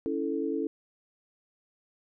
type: chord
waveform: sine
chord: A major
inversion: first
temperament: equal with one note detuned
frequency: 279.9 / 329.6 / 440 Hz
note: C#4 / E4 / A4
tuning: +17 / 0 / 0 cents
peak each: -32 dBFS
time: 0.06-0.67 s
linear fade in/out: 0 ms
effects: none